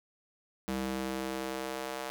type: tone with high-pass filter sweep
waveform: square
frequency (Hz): 65.5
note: C2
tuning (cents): +2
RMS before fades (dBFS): -36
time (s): 0.68-2.1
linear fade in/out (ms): 0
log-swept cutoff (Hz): 190 to 600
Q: 1.2
effects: none